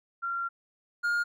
sine / triangle tone pair in turn, 1378 / 1417.6 Hz, F6 / F6, -24 / +25 cents, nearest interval unison, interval 49 cents, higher second, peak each -29 / -23 dBFS, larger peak second, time 0.22-0.49 / 1.03-1.24 s, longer first, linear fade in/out 20 ms, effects none

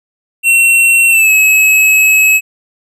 square tone with pitch glide, 2720 to 2572 Hz, F7 to E7, -46 to -43 cents, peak -6 dBFS, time 0.43-2.41 s, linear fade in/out 50 ms, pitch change -97 cents, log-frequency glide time 1.09-1.31 s, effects none

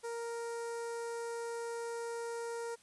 sawtooth tone with notch filter, 466.2 Hz, A#4, in tune, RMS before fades -40 dBFS, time 0.03-2.76 s, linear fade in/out 20 ms, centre 3100 Hz, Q 0.63, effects white hiss -64 dBFS RMS until 2.82 s + resampled to 24000 Hz

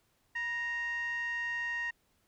sine tone with frequency modulation, 1866 Hz, A#6, 1 cent sharp, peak -31 dBFS, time 0.35-1.91 s, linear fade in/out 10 ms, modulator 901 Hz, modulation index 0.46, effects tanh soft clip ceiling -29 dBFS + pink hiss -73 dBFS RMS until 2.27 s

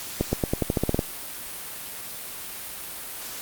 accelerating click train, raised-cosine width 2 ms, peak -8 dBFS, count 11, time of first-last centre 0.21-0.992 s, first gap 120 ms, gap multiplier 0.9, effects white hiss -36 dBFS RMS until 3.41 s + Opus 48 kbps

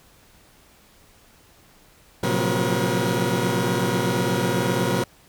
20% pulse tone cluster, 114.9 / 133 / 177.2 / 185.3 / 479.3 Hz, A#2 / C3 / F3 / F#3 / A#4, -25 / +29 / +25 / +3 / +48 cents, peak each -22 dBFS, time 2.23-5.04 s, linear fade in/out 5 ms, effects pink hiss -54 dBFS RMS until 5.28 s

